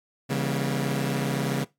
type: chord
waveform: sawtooth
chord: C# diminished seventh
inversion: none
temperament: just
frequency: 138.59 / 166.31 / 199.57 / 239.5 Hz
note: C#3 / E3 / G3 / Bb3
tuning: 0 / +16 / +31 / +47 cents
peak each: -23 / -29 / -28 / -28 dBFS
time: 0.29-1.65 s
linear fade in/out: 20 ms
effects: noise-tail reverb RT60 0.2 s tail -20 dB re dry + AAC 64 kbps